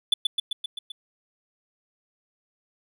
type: tone with echo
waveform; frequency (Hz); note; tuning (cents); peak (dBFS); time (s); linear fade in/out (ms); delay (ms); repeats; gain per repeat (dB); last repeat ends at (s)
triangle; 3474; A7; -23; -14; 0.12-0.14; 5; 130; 6; -3; 0.92
effects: none